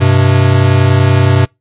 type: tone pair together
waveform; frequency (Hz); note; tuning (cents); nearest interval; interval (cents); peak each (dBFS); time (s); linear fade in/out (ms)
square; 97.4 / 128.02; G2 / C3; -11 / -37; perfect fourth; 474; -10; 0-1.46; 20
effects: noise-tail reverb RT60 0.2 s tail -25 dB re dry + resampled to 8000 Hz